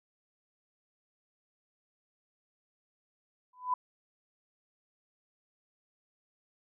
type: tone with exponential growth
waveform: sine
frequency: 1000 Hz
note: B5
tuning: 21 cents sharp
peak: -23 dBFS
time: 3.53-3.74 s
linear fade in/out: 5 ms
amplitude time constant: 44 ms
effects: none